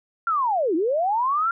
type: linear two-way sweep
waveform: sine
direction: down then up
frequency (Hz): 1396.9 to 303 to 1396.9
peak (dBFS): -19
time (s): 0.27-1.51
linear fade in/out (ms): 2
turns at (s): 0.75
effects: none